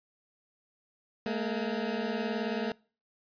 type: beating tone pair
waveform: 20% pulse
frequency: 212.2 / 231.2 Hz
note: G#3 / A#3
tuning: +38 / -14 cents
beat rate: 19 Hz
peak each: -28 dBFS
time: 1.26-2.72 s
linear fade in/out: 2 ms
effects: noise-tail reverb RT60 0.4 s tail -24 dB re dry + resampled to 11025 Hz